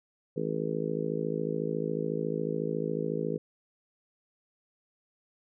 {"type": "harmonic tone", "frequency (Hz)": 54, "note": "A1", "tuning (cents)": -32, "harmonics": [3, 4, 5, 6, 7, 8, 9], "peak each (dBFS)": [-35, -38, -38, -39, -38, -34, -36], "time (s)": [0.36, 3.38], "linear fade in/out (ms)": 10, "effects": []}